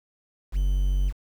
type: tone with quantisation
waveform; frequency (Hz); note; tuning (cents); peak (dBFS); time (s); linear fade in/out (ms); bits
triangle; 47; F#1; +28; -18; 0.52-1.13; 50; 8
effects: none